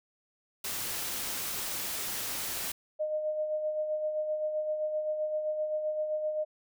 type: noise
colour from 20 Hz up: white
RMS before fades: -35 dBFS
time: 0.64-2.72 s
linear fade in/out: 5 ms
type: tone with tremolo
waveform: sine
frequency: 614 Hz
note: D#5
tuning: 23 cents flat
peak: -27 dBFS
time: 2.99-6.45 s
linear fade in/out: 20 ms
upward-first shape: sine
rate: 7.7 Hz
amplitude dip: 45%
effects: none